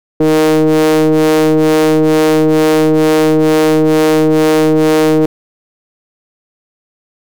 square ring-modulated tone, 77.78 Hz, D#2, in tune, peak -5 dBFS, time 0.2-5.26 s, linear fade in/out 5 ms, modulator 390 Hz, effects none

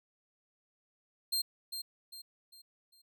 sawtooth tone with echo, 4186 Hz, C8, in tune, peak -27 dBFS, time 1.32-1.42 s, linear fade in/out 10 ms, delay 400 ms, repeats 4, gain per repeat -8 dB, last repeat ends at 3.02 s, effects none

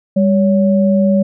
sine tone pair together, 199.1 / 563.1 Hz, G3 / C#5, +27 / +27 cents, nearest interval octave + tritone, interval 1800 cents, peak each -10 / -15 dBFS, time 0.16-1.23 s, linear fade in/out 10 ms, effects none

